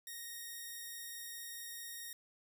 5% pulse tone, 1864.7 Hz, A#6, in tune, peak -34 dBFS, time 0.07-2.13 s, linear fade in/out 2 ms, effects none

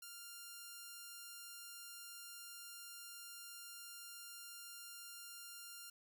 5% pulse tone, 1396.9 Hz, F6, in tune, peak -39 dBFS, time 0.02-5.9 s, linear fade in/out 5 ms, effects none

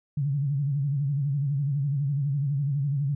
sine tone with vibrato, 141 Hz, C#3, 30 cents sharp, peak -23 dBFS, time 0.17-3.15 s, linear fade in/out 5 ms, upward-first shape sine, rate 12 Hz, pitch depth 100 cents each way, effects none

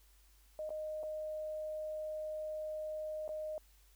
sine tone with dropouts, 618 Hz, D#5, 12 cents flat, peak -38 dBFS, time 0.59-3.58 s, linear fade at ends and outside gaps 1 ms, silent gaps 0.693-0.704 / 1.031-1.035 / 3.279-3.291 s, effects added 50 Hz sine -63 dBFS peak until 3.95 s + white hiss -69 dBFS RMS until 3.95 s

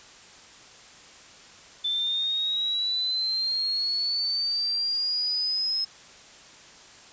sine linear sweep, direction up, 3520 to 5170 Hz, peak -24 dBFS, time 1.84-5.85 s, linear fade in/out 10 ms, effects white hiss -49 dBFS RMS until 7.12 s + resampled to 16000 Hz

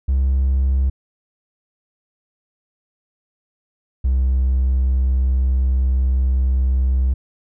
triangle tone pair in turn, 66.6 / 64.67 Hz, C2 / C2, +31 / -20 cents, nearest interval minor second, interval 51 cents, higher first, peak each -11 dBFS, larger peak neither, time 0.08-0.9 / 4.04-7.14 s, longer second, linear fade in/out 10 ms, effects tanh soft clip ceiling -9 dBFS

